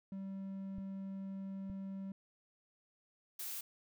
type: tone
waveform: triangle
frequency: 193.7 Hz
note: G3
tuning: 20 cents flat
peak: -39 dBFS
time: 0.12-2.12 s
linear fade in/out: 2 ms
type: clicks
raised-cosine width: 5 ms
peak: -35 dBFS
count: 2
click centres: 0.784 / 1.699 s
type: noise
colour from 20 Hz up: blue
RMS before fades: -43 dBFS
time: 3.39-3.61 s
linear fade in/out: 5 ms
effects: none